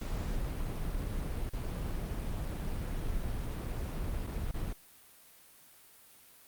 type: noise with dropouts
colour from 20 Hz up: brown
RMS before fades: -35 dBFS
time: 0.01-4.73 s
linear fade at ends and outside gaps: 5 ms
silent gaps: 1.494-1.532 / 4.268-4.272 / 4.513-4.54 s
effects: white hiss -58 dBFS RMS until 6.47 s + Opus 48 kbps